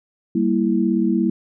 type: chord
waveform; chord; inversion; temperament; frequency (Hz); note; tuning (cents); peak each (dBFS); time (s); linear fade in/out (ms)
sine; E diminished; first; equal; 196 / 233.1 / 329.6; G3 / Bb3 / E4; 0 / 0 / 0; -20; 0.35-1.3; 5
effects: none